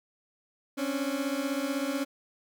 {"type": "beating tone pair", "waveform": "30% pulse", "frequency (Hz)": [268.9, 284.9], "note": ["C4", "C#4"], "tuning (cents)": [47, 48], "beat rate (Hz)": 16, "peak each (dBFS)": -29, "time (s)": [0.77, 2.05], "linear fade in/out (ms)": 20, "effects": []}